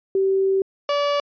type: tone pair in turn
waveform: sine / 30% pulse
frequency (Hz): 386 / 575.8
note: G4 / D5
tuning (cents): -27 / -34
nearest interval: perfect fifth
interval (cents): 693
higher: second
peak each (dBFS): -16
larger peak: neither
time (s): 0.15-0.62 / 0.89-1.2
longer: first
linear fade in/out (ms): 2
effects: resampled to 11025 Hz